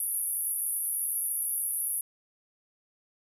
white band-pass noise, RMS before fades -31 dBFS, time 0-2.01 s, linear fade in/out 2 ms, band 10000 to 12000 Hz, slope 96 dB/octave, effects none

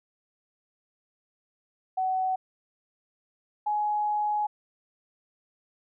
sine tone pair in turn, 751 / 839.1 Hz, F#5 / G#5, +26 / +18 cents, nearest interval major second, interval 192 cents, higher second, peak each -24 dBFS, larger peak neither, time 1.97-2.36 / 3.66-4.47 s, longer second, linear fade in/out 10 ms, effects none

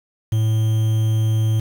triangle tone with quantisation, 110 Hz, A2, in tune, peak -13 dBFS, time 0.32-1.6 s, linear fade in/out 5 ms, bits 6, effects none

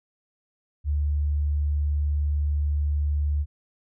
sine tone, 73.4 Hz, D2, in tune, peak -21 dBFS, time 0.84-3.46 s, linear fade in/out 50 ms, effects none

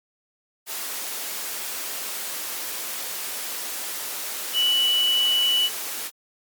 sine tone in noise, 2960 Hz, F#7, in tune, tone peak -18 dBFS, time 4.53-5.7 s, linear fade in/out 50 ms, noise white, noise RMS -31 dBFS, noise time 0.66-6.11 s, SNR +10 dB, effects high-pass 300 Hz 12 dB/octave + Opus 48 kbps

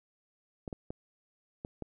clicks, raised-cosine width 2 ms, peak -25 dBFS, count 5, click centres 0.678 / 0.728 / 0.905 / 1.649 / 1.823 s, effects none

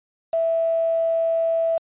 sine tone with quantisation, 659.3 Hz, E5, in tune, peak -18 dBFS, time 0.33-1.78 s, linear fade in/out 5 ms, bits 6, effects resampled to 8000 Hz

